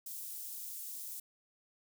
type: high-pass noise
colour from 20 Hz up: white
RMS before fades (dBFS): -44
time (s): 0.06-1.2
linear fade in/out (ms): 5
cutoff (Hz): 8100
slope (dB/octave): 12
effects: none